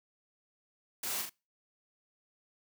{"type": "noise with echo", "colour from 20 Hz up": "white", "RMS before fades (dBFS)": -37, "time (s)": [1.03, 1.22], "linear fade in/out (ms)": 5, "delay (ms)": 38, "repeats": 2, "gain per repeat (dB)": -4, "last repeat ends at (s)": 1.296, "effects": ["noise-tail reverb RT60 0.3 s tail -26 dB re dry", "high-pass 150 Hz 12 dB/octave"]}